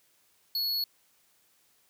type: tone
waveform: square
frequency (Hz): 4370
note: C#8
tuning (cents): -26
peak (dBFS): -28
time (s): 0.55-0.84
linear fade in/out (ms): 2
effects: white hiss -67 dBFS RMS until 1.89 s + high-pass 60 Hz 12 dB/octave